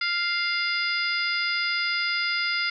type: harmonic tone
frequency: 698.5 Hz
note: F5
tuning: in tune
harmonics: 2 / 3 / 4 / 5 / 6 / 7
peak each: -29 / -27 / -35 / -36 / -39 / -29 dBFS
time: 0.01-2.7 s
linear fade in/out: 5 ms
effects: none